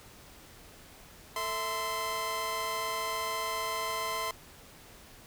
sawtooth tone cluster, 446.3 / 656 / 1036 Hz, A4 / E5 / C6, +25 / -9 / -17 cents, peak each -38 / -35 / -29 dBFS, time 1.36-4.31 s, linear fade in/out 2 ms, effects pink hiss -53 dBFS RMS until 5.26 s

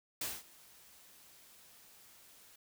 white noise with ADSR envelope, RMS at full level -37 dBFS, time 0.21-2.56 s, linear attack 4 ms, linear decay 210 ms, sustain -23 dB, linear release 6 ms, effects none

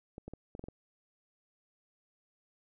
clicks, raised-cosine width 2 ms, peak -30 dBFS, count 7, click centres 0.181 / 0.28 / 0.336 / 0.551 / 0.594 / 0.64 / 0.685 s, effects none

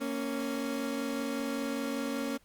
30% pulse tone pair together, 232 / 277.2 Hz, A#3 / C#4, -8 / 0 cents, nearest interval minor third, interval 308 cents, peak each -33 / -31 dBFS, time 0-2.38 s, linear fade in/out 20 ms, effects pink hiss -66 dBFS RMS until 2.44 s + Opus 32 kbps

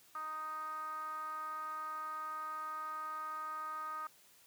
10% pulse tone with band-pass filter, 311.1 Hz, D#4, in tune, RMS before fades -42 dBFS, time 0.15-4.07 s, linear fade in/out 2 ms, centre 1200 Hz, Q 9.2, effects white hiss -64 dBFS RMS until 4.46 s + high-pass 80 Hz 12 dB/octave

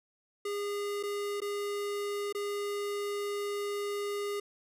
square tone with dropouts, 407.9 Hz, G#4, 31 cents flat, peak -33 dBFS, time 0.45-4.4 s, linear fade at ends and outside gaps 5 ms, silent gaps 1.029-1.034 / 1.404-1.417 / 2.326-2.348 s, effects resampled to 32000 Hz

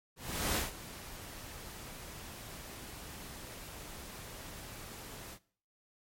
pink noise with ADSR envelope, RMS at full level -31 dBFS, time 0.16-5.39 s, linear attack 390 ms, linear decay 160 ms, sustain -16 dB, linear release 62 ms, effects noise-tail reverb RT60 0.5 s tail -20 dB re dry + MP3 64 kbps

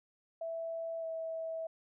sine tone with pitch glide, 659.3 to 650.6 Hz, E5 to E5, 0 to -23 cents, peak -36 dBFS, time 0.41-1.67 s, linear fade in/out 5 ms, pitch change -23 cents, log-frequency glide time 1-1.05 s, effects none

